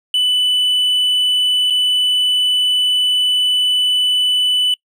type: tone with dropouts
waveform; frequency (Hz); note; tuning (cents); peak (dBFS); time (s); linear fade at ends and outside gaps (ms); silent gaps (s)
triangle; 2988; F#7; +16; -11; 0.14-4.74; 2; 1.701-1.705
effects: noise-tail reverb RT60 0.1 s tail -25 dB re dry